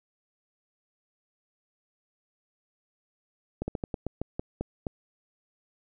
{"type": "slowing click train", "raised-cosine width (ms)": 2, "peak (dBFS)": -17, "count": 10, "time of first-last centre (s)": [3.62, 4.868], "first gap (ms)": 60, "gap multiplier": 1.2, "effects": []}